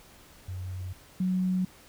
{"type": "tone pair in turn", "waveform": "sine", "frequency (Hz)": [92.3, 184.6], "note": ["F#2", "F#3"], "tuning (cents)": [-4, -4], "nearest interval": "octave", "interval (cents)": 1200, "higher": "second", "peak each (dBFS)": [-33, -24], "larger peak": "second", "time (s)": [[0.48, 0.93], [1.2, 1.65]], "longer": "neither", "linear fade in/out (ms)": 5, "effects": ["pink hiss -54 dBFS RMS until 1.88 s"]}